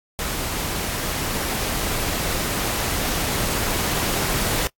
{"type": "noise with level ramp", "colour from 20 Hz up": "pink", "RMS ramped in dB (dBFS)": [-26, -22], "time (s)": [0.19, 4.67], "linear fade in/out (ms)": 0, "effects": ["noise-tail reverb RT60 0.1 s tail -25 dB re dry", "AAC 64 kbps"]}